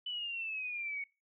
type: exponential sweep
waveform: sine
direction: down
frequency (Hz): 3000 to 2217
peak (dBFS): -36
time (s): 0.06-1.04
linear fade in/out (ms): 5
effects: noise-tail reverb RT60 0.3 s tail -22 dB re dry

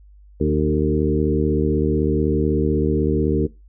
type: harmonic tone with a mistuned harmonic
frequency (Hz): 76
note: D#2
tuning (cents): -40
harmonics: 1 / 2 / 3 / 4 / 5 / 6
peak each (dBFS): -23 / -23 / -23 / -23 / -23 / -23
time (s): 0.4-3.47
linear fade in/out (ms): 10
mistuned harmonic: 5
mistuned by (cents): +22
effects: noise-tail reverb RT60 0.2 s tail -18 dB re dry + added 50 Hz sine -44 dBFS peak until 3.68 s

